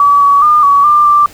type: tone with pitch steps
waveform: sine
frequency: 1144 / 1133 / 1208 / 1132 / 1191 / 1178 Hz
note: D6 / C#6 / D6 / C#6 / D6 / D6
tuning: -46 / +37 / +48 / +36 / +24 / +5 cents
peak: -4 dBFS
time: 0-1.26 s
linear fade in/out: 2 ms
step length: 210 ms
effects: pink hiss -37 dBFS RMS until 1.33 s